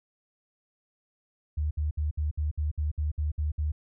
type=tone bursts; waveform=sine; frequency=75.5 Hz; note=D2; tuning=48 cents sharp; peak=-25 dBFS; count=11; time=1.57-3.72 s; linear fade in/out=10 ms; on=140 ms; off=61 ms; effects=none